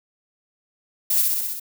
violet noise with echo, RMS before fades -20 dBFS, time 1.1-1.22 s, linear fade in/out 5 ms, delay 63 ms, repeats 6, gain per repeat -2 dB, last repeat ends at 1.598 s, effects none

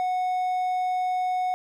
triangle tone, 735 Hz, F#5, 12 cents flat, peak -21 dBFS, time 0-1.54 s, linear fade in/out 0 ms, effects none

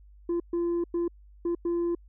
sine tone bursts at uneven times, 343.3 Hz, F4, 30 cents flat, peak -22 dBFS, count 5, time 0.29-0.4 / 0.53-0.84 / 0.94-1.08 / 1.45-1.55 / 1.65-1.95 s, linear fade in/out 5 ms, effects tanh soft clip ceiling -24 dBFS + added 50 Hz sine -50 dBFS peak until 2.08 s

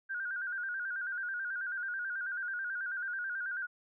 sine tone with vibrato, 1510 Hz, F#6, 35 cents sharp, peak -34 dBFS, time 0.09-3.67 s, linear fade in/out 20 ms, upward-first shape square, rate 9.2 Hz, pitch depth 70 cents each way, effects none

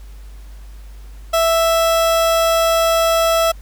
30% pulse tone, 660 Hz, E5, 2 cents sharp, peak -10 dBFS, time 1.33-3.52 s, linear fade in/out 10 ms, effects added 50 Hz sine -33 dBFS peak until 3.61 s + pink hiss -50 dBFS RMS until 3.61 s

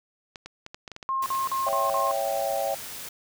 clicks, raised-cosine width 0.2 ms, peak -22 dBFS, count 10, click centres 0.358 / 0.46 / 0.664 / 0.745 / 0.878 / 0.917 / 0.964 / 1.028 / 1.239 / 1.35 s
sine tone bursts, 1067 Hz, C6, 34 cents sharp, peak -24 dBFS, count 5, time 1.09-2.112 s, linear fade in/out 0 ms, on 170 ms, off 43 ms
white noise, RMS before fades -38 dBFS, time 1.22-3.09 s, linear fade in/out 5 ms
sine chord, C# diminished, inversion none, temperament equal, 554.4 / 659.3 / 784 Hz, C#5 / E5 / G5, 0 / 0 / 0 cents, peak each -29 dBFS, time 1.66-2.75 s, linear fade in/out 10 ms
effects none

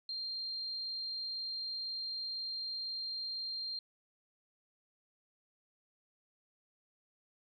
sine tone, 4186 Hz, C8, in tune, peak -37 dBFS, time 0.09-3.79 s, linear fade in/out 2 ms, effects none

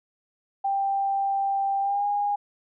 sine tone with pitch glide, 788 to 817.7 Hz, G5 to G#5, +9 to -27 cents, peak -22 dBFS, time 0.64-2.36 s, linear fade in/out 10 ms, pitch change +64 cents, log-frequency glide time 1.8-2.06 s, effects none

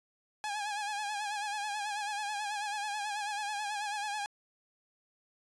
sawtooth tone with vibrato, 830.6 Hz, G#5, in tune, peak -30 dBFS, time 0.44-4.26 s, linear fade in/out 0 ms, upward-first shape sine, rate 9.2 Hz, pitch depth 61 cents each way, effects resampled to 22050 Hz

